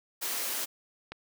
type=high-pass noise; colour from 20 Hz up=white; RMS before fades=-33 dBFS; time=0.21-0.66 s; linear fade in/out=20 ms; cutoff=260 Hz; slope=24 dB/octave
type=click; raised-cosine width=0.3 ms; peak=-23 dBFS; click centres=1.12 s
effects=none